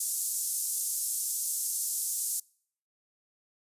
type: band-pass noise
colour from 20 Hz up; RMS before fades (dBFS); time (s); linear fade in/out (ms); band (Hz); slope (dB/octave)
white; -32; 0-2.4; 5; 6600 to 12000; 24
effects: noise-tail reverb RT60 0.6 s tail -26 dB re dry + resampled to 32000 Hz